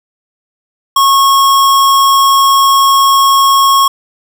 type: tone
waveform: square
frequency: 1094 Hz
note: C#6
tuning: 23 cents flat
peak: -6 dBFS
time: 0.96-3.88 s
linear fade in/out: 5 ms
effects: none